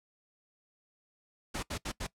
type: noise bursts at uneven times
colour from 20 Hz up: pink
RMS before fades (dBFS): -36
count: 4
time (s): 1.54-1.63 / 1.7-1.78 / 1.85-1.92 / 2-2.07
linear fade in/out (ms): 10
effects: noise-tail reverb RT60 0.1 s tail -20 dB re dry + low-pass 9000 Hz 12 dB/octave

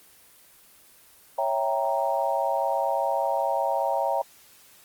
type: chord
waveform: sine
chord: C# diminished seventh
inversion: none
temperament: equal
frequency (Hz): 554.4 / 659.3 / 784 / 932.3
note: C#5 / E5 / G5 / Bb5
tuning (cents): 0 / 0 / 0 / 0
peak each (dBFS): -28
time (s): 1.38-4.22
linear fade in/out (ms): 5
effects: white hiss -54 dBFS RMS until 4.84 s + Opus 24 kbps

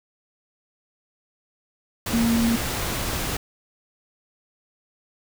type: tone in noise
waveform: sine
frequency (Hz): 231.1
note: A#3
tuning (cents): -15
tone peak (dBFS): -18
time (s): 2.13-2.56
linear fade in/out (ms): 5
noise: pink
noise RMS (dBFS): -27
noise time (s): 2.06-3.37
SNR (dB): +6
effects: none

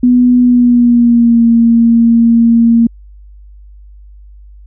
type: tone with pitch glide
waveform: sine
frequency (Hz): 246.9 to 231.7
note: B3 to A#3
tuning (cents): 0 to -10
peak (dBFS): -4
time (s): 0.03-2.87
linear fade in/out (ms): 5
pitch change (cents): -110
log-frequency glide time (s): 0.4-1.44
effects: added 50 Hz sine -33 dBFS peak until 4.66 s

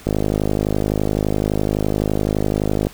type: click train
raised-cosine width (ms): 2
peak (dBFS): -5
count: 146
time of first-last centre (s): 0.07-2.869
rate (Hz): 51.8
effects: pink hiss -42 dBFS RMS until 2.93 s

